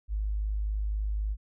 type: tone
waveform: sine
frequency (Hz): 51.91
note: G#1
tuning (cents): 0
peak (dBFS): -27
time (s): 0.08-1.37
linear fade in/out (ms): 50
effects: none